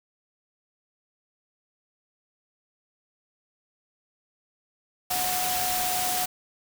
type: tone in noise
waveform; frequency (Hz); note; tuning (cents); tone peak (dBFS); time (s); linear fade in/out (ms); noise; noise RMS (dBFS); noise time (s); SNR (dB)
sine; 731; F#5; -21; -29; 5.1-6.26; 10; white; -28; 5.1-6.26; -4
effects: none